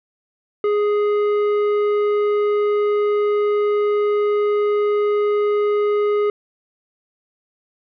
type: tone with tanh clipping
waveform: triangle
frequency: 415.3 Hz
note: G#4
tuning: in tune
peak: -17 dBFS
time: 0.64-6.3 s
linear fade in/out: 2 ms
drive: 14 dB
effects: none